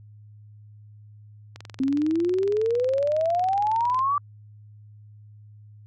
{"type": "click train", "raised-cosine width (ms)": 0.2, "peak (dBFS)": -23, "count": 54, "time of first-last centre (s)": [1.56, 3.991], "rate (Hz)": 21.8}
{"type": "exponential sweep", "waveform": "sine", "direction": "up", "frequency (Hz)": [261.6, 1174.7], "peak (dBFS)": -20, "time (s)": [1.8, 4.18], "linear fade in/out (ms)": 2}
{"effects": ["added 105 Hz sine -45 dBFS peak until 5.86 s", "Opus 48 kbps"]}